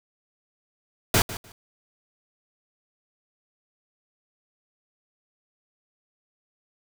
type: noise with echo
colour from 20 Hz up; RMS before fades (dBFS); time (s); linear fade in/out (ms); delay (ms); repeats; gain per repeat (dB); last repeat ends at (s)
pink; -19; 1.14-1.22; 2; 150; 2; -15; 1.52
effects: none